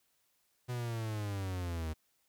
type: linear sweep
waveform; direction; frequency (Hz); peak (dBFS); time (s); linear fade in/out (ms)
45% pulse; down; 124.9 to 77; -35; 0.68-1.94; 20
effects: white hiss -75 dBFS RMS until 2.28 s